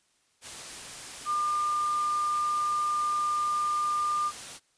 sine tone in noise, 1200 Hz, D6, 37 cents sharp, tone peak -25 dBFS, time 1.25-4.32 s, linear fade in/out 50 ms, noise white, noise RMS -41 dBFS, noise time 0.41-4.6 s, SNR +13 dB, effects white hiss -69 dBFS RMS until 4.77 s + resampled to 22050 Hz

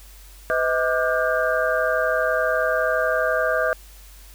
sine tone cluster, 505 / 637 / 1185 / 1439 / 1588 Hz, B4 / D#5 / D6 / F#6 / G6, +39 / +41 / +15 / -49 / +22 cents, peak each -25 / -22 / -27 / -28 / -25 dBFS, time 0.5-3.73 s, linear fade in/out 0 ms, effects added 48 Hz sine -43 dBFS peak until 4.34 s + white hiss -49 dBFS RMS until 4.34 s

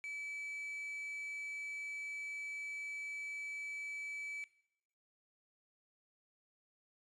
triangle tone with quantisation, 2302 Hz, D7, 35 cents flat, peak -40 dBFS, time 0.04-4.44 s, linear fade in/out 0 ms, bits 10, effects noise-tail reverb RT60 0.7 s tail -18 dB re dry + resampled to 24000 Hz

